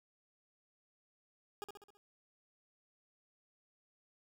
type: tone with echo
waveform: 20% pulse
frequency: 410.3 Hz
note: G#4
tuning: 21 cents flat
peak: -36 dBFS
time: 1.62-1.64 s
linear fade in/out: 0 ms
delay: 66 ms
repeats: 5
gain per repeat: -5 dB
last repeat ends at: 1.97 s
effects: none